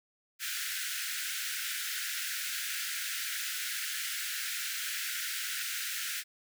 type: high-pass noise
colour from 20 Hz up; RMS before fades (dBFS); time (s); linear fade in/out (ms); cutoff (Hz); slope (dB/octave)
pink; -36; 0.39-6.24; 50; 1400; 96
effects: none